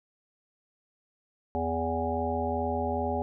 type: harmonic tone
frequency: 82.41 Hz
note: E2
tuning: in tune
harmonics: 1 / 3 / 5 / 7 / 9 / 10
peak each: -34 / -34 / -34 / -34 / -34 / -34 dBFS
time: 1.55-3.22 s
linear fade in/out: 0 ms
effects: none